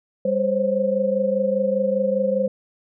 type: tone cluster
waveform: sine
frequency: 199.8 / 518 / 543 Hz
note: G3 / C5 / C#5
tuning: +33 / -17 / -36 cents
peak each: -25 / -20 / -24 dBFS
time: 0.25-2.48 s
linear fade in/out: 5 ms
effects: none